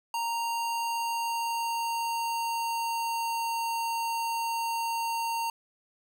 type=tone with pitch glide; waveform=square; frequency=928 to 920.5 Hz; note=A#5 to A#5; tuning=-8 to -22 cents; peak=-29 dBFS; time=0.14-5.5 s; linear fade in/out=2 ms; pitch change=-14 cents; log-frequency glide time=0.58-3.59 s; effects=none